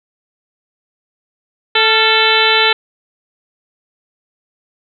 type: harmonic tone with a mistuned harmonic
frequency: 440 Hz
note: A4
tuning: in tune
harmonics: 1 / 2 / 3 / 4 / 5 / 6 / 7 / 8 / 9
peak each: -18 / -18 / -18 / -18 / -18 / -18 / -18 / -18 / -18 dBFS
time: 1.75-2.73 s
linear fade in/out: 5 ms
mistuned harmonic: 3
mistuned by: +70 cents
effects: none